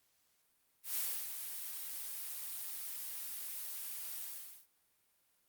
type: noise with ADSR envelope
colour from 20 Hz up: blue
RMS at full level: -35 dBFS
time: 0.83-4.67 s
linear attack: 140 ms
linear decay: 290 ms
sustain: -8 dB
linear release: 450 ms
effects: white hiss -75 dBFS RMS until 5.48 s + Opus 48 kbps